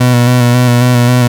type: tone with vibrato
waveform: 30% pulse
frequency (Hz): 122.8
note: B2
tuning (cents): -9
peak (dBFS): -3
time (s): 0-1.28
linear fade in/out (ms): 10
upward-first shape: square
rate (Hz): 3.7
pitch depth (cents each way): 24
effects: none